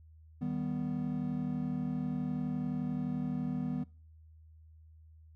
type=chord; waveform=triangle; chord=Eb augmented; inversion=none; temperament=equal with one note detuned; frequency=155.56 / 194.98 / 246.9 Hz; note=Eb3 / G3 / B3; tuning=0 / -9 / 0 cents; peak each=-35 / -37 / -33 dBFS; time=0.41-3.84 s; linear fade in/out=10 ms; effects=noise-tail reverb RT60 0.4 s tail -23 dB re dry + added 79 Hz sine -54 dBFS peak until 5.35 s